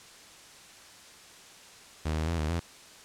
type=tone with pitch steps; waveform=sawtooth; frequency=78.1 / 78.6 / 83.9 / 77 / 84.7 Hz; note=D#2 / D#2 / E2 / D#2 / E2; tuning=+7 / +18 / +31 / -17 / +48 cents; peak=-24 dBFS; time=2.05-2.6 s; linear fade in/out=10 ms; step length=110 ms; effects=white hiss -51 dBFS RMS until 3.04 s + low-pass 8000 Hz 12 dB/octave